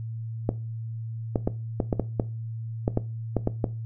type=clicks; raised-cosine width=2 ms; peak=-9 dBFS; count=12; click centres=0.491 / 1.358 / 1.475 / 1.802 / 1.928 / 1.997 / 2.198 / 2.879 / 2.974 / 3.367 / 3.474 / 3.642 s; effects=noise-tail reverb RT60 0.3 s tail -17 dB re dry + added 113 Hz sine -31 dBFS peak until 3.85 s